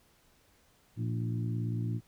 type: harmonic tone with a mistuned harmonic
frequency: 57.7 Hz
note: A#1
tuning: 17 cents flat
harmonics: 2 / 3 / 4 / 5 / 6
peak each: -31 / -39 / -42 / -43 / -47 dBFS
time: 0.96-2.01 s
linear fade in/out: 50 ms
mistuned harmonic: 5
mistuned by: +48 cents
effects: pink hiss -66 dBFS RMS until 2.07 s